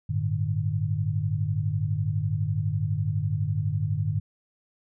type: chord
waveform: sine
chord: G suspended second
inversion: none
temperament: equal with one note detuned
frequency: 98 / 110 / 150.09 Hz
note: G2 / A2 / D3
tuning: 0 / 0 / +38 cents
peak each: -28 dBFS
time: 0.09-4.2 s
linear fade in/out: 10 ms
effects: none